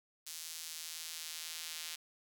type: tone with high-pass filter sweep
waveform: square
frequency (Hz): 81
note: E2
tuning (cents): -30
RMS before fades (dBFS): -45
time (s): 0.26-1.96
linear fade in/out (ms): 10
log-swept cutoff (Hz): 5300 to 3400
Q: 0.89
effects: none